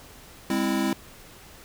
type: chord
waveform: square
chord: Ab augmented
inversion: none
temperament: equal with one note detuned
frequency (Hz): 203.4 / 261.6 / 329.6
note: Ab3 / C4 / E4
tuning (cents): -36 / 0 / 0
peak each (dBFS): -28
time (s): 0.5-0.93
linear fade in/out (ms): 2
effects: pink hiss -48 dBFS RMS until 1.64 s